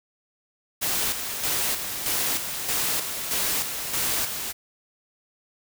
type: noise with tremolo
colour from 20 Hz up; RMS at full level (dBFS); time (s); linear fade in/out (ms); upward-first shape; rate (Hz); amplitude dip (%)
white; -25; 0.81-4.53; 20; square; 1.6; 50
effects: none